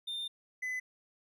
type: tone pair in turn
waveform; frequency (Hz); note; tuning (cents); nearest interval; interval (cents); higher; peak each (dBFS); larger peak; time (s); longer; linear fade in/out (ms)
triangle; 3611 / 2013; A7 / B6; +44 / +33; minor seventh; 1011; first; -34 / -32; second; 0.07-0.28 / 0.62-0.8; first; 10
effects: none